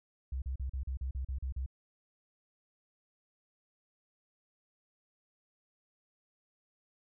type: tone bursts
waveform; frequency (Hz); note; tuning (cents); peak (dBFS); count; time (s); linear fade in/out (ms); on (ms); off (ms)
sine; 65.41; C2; 0; -33; 10; 0.32-1.662; 5; 100; 38
effects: none